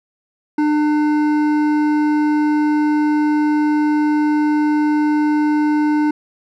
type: tone with hard clipping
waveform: sine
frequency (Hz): 300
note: D4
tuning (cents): +37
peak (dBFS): -15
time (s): 0.58-6.11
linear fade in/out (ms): 5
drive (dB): 11
effects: none